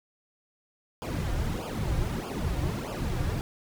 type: noise with flanger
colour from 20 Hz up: brown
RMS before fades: -30 dBFS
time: 1.02-3.41 s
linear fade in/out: 0 ms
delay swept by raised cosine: 0.5 to 4.7 ms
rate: 1.6 Hz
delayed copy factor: -0.95
effects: none